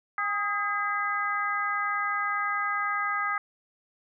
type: harmonic tone with a mistuned harmonic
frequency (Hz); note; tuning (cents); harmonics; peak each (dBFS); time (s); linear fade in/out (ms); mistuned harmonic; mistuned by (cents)
404.9; G#4; -44; 2 / 3 / 4 / 5; -36 / -28 / -32 / -33; 0.18-3.38; 2; 3; +49
effects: none